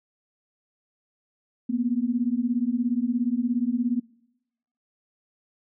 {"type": "beating tone pair", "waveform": "sine", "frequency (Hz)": [233.1, 250.1], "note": ["A#3", "B3"], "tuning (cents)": [0, 22], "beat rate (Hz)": 17, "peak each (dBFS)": -25, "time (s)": [1.69, 4], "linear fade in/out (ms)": 10, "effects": ["noise-tail reverb RT60 0.9 s tail -25 dB re dry"]}